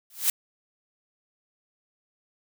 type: noise with exponential growth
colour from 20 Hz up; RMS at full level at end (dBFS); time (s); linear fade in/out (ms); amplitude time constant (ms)
blue; -18; 0.1-0.3; 2; 43
effects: none